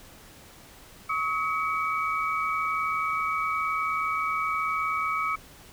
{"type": "tone cluster", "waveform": "sine", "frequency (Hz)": [1118, 1277, 2264], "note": ["C#6", "D#6", "C#7"], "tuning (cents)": [14, 45, 36], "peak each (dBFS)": [-32, -27, -31], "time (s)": [1.09, 5.36], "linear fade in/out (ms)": 10, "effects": ["pink hiss -50 dBFS RMS until 5.72 s"]}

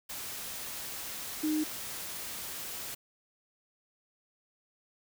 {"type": "tone in noise", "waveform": "sine", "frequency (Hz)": 307.9, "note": "D#4", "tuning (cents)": -18, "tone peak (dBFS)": -27, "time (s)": [1.43, 1.64], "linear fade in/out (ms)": 10, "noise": "white", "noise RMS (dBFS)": -40, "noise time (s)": [0.09, 2.95], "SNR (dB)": 10, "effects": []}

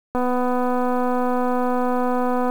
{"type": "click train", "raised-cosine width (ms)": 1, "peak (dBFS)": -10, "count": 586, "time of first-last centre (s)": [0.15, 2.499], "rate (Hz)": 249, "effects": ["7-bit"]}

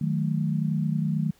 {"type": "chord", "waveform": "sine", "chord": "D# diminished", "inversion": "none", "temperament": "equal with one note detuned", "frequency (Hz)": [155.56, 185, 217.7], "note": ["D#3", "F#3", "A3"], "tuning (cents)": [0, 0, -18], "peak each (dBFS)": [-25, -29, -29], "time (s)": [0.01, 1.31], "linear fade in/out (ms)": 5, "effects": ["pink hiss -61 dBFS RMS until 1.39 s"]}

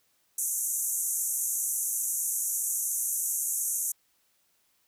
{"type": "band-pass noise", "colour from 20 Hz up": "white", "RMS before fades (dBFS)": -30, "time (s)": [0.38, 3.92], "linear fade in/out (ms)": 5, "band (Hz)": [6100, 13000], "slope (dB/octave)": 96, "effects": ["white hiss -70 dBFS RMS until 4.87 s"]}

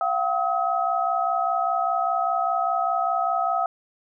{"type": "tone cluster", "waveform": "sine", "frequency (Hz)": [693, 758, 1276], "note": ["F5", "F#5", "D#6"], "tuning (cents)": [-14, 42, 43], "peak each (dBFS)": -25, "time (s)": [0.01, 3.66], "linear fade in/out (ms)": 2, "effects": []}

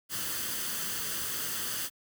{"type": "noise with comb filter", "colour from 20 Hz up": "white", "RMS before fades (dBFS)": -34, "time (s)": [0.09, 1.9], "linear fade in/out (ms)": 50, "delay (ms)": 0.64, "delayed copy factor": 0.55, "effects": ["high-pass 80 Hz 12 dB/octave"]}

